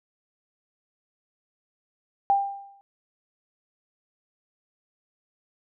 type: tone with exponential decay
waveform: sine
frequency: 795 Hz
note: G5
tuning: 24 cents sharp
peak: -15 dBFS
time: 2.3-2.81 s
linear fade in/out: 0 ms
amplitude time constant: 110 ms
effects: none